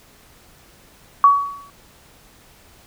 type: tone with exponential decay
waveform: sine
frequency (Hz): 1129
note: C#6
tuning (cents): +31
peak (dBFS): -5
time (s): 1.24-1.7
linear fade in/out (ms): 1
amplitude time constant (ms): 100
effects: pink hiss -50 dBFS RMS until 2.86 s